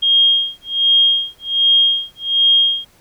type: tone with tremolo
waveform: sine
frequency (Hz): 3240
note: G#7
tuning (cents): -43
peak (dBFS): -8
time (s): 0.02-2.85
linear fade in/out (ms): 10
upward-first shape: sine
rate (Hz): 1.3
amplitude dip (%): 100
effects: pink hiss -52 dBFS RMS until 3 s